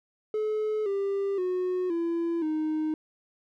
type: tone with pitch steps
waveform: triangle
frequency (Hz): 429.3 / 396 / 365.2 / 336.8 / 310.7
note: A4 / G4 / F#4 / E4 / D#4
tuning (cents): -43 / +18 / -23 / +37 / -2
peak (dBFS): -23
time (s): 0.34-2.94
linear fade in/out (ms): 2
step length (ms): 520
effects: tanh soft clip ceiling -19 dBFS